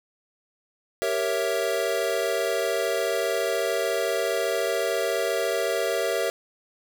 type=chord; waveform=square; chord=G diminished seventh; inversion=none; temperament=equal; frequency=392 / 466.2 / 554.4 / 659.3 Hz; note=G4 / Bb4 / Db5 / Fb5; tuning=0 / 0 / 0 / 0 cents; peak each=-31 / -29 / -30 / -29 dBFS; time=1.02-6.3 s; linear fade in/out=0 ms; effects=none